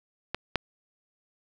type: clicks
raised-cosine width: 0.3 ms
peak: -13 / -8 dBFS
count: 2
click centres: 0.346 / 0.557 s
effects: none